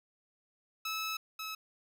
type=tone pair in turn; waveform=15% pulse; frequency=1300 / 1292.8 Hz; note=E6 / E6; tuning=-24 / -34 cents; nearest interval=unison; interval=10 cents; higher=first; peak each=-28 / -32 dBFS; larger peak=first; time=0.85-1.17 / 1.39-1.55 s; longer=first; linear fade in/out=5 ms; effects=none